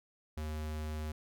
square tone, 77 Hz, D#2, 17 cents flat, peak -37 dBFS, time 0.37-1.12 s, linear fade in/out 5 ms, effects none

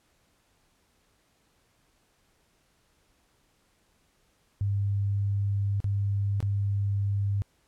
sine tone with dropouts, 100.2 Hz, G2, 38 cents sharp, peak -24 dBFS, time 4.61-7.42 s, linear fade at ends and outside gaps 0 ms, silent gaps 5.803-5.843 / 6.404-6.427 s, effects pink hiss -68 dBFS RMS until 7.67 s + low-pass 12000 Hz 12 dB/octave

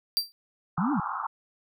45% pulse tone with exponential decay, 4700 Hz, D8, 1 cent sharp, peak -18 dBFS, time 0.17-0.32 s, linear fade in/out 0 ms, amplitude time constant 31 ms
pink band-pass noise, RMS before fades -32 dBFS, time 0.77-1.27 s, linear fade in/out 10 ms, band 780 to 1400 Hz, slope 96 dB/octave
sine linear two-way sweep, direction up then down, 150 to 311.1 to 150 Hz, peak -24 dBFS, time 0.78-1 s, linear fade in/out 2 ms, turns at 0.92 s
effects none

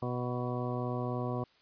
harmonic tone with a mistuned harmonic, 123.47 Hz, B2, in tune, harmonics 1 / 2 / 3 / 4 / 5 / 6 / 8 / 9, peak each -35 / -38 / -40 / -41 / -42 / -43 / -44 / -45 dBFS, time 0.02-1.44 s, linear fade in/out 5 ms, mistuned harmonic 9, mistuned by +19 cents, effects white hiss -65 dBFS RMS until 1.61 s + resampled to 11025 Hz

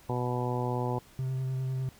harmonic tone, 123.47 Hz, B2, in tune, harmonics 1 / 2 / 3 / 4 / 5 / 6 / 7 / 8, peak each -31 / -37 / -36 / -37 / -42 / -40 / -37 / -40 dBFS, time 0.09-0.99 s, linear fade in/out 5 ms
triangle tone with vibrato, 130.81 Hz, C3, in tune, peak -27 dBFS, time 1.19-1.89 s, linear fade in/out 0 ms, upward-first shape sine, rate 10 Hz, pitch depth 15 cents each way
effects pink hiss -57 dBFS RMS until 1.99 s

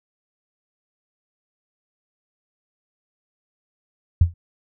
sine tone with exponential decay, 85.5 Hz, F2, 36 cents flat, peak -7 dBFS, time 4.21-4.34 s, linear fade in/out 5 ms, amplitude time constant 27 ms, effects none

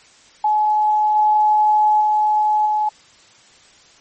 sine tone with level steps, 850 Hz, G#5, 40 cents sharp, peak -13 / -11 / -13 / -15 dBFS, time 0.44-2.89 s, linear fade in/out 5 ms, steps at 1.15 / 2 / 2.65 s, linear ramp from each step 20 ms, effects white hiss -49 dBFS RMS until 4 s + MP3 32 kbps

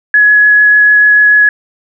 sine tone with vibrato, 1687 Hz, G#6, 27 cents sharp, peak -3 dBFS, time 0.14-1.49 s, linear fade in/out 2 ms, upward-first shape triangle, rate 6.8 Hz, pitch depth 10 cents each way, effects none

